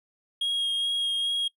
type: tone with vibrato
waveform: triangle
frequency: 3267 Hz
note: G#7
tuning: 29 cents flat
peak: -23 dBFS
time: 0.41-1.48 s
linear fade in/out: 5 ms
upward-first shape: sine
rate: 2.4 Hz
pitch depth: 12 cents each way
effects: noise-tail reverb RT60 0.1 s tail -22 dB re dry